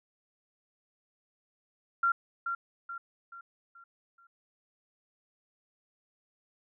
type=tone with echo; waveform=sine; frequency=1378 Hz; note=F6; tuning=24 cents flat; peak=-23 dBFS; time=2.03-2.12 s; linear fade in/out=5 ms; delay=430 ms; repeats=5; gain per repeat=-7 dB; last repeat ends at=4.27 s; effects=none